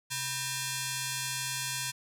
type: ring-modulated tone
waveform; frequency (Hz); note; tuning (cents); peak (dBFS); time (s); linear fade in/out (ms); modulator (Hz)
5% pulse; 848; G#5; +36; -17; 0.1-1.92; 20; 717
effects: none